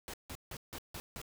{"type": "noise bursts", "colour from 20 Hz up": "pink", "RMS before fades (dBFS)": -44, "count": 6, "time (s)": [0.08, 1.216], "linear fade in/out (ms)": 0, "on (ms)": 56, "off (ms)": 160, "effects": []}